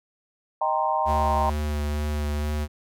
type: chord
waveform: sine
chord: C minor seventh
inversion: first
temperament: equal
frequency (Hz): 622.3 / 784 / 932.3 / 1046.5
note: Eb5 / G5 / Bb5 / C6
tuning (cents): 0 / 0 / 0 / 0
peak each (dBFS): -28 / -26 / -25 / -28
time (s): 0.61-1.5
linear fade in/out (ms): 5
type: tone with vibrato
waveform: square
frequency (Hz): 74.4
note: D2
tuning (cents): +23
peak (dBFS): -25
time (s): 1.05-2.68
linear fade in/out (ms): 50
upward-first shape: sine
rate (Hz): 2.2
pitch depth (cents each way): 17
effects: none